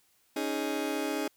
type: chord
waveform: 30% pulse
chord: C# suspended second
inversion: none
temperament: just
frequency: 277.2 / 311.8 / 415.8 Hz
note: C#4 / D#4 / G#4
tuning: 0 / +4 / +2 cents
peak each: -32 / -31 / -33 dBFS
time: 0.36-1.28 s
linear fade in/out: 5 ms
effects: white hiss -68 dBFS RMS until 1.36 s